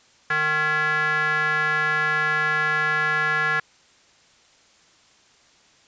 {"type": "tone with band-pass filter", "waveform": "square", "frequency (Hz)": 153.5, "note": "D#3", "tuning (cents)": -23, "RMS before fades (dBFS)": -22, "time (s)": [0.3, 3.6], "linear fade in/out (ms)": 5, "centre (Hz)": 1600, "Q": 6.1, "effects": ["white hiss -56 dBFS RMS until 5.87 s", "resampled to 16000 Hz"]}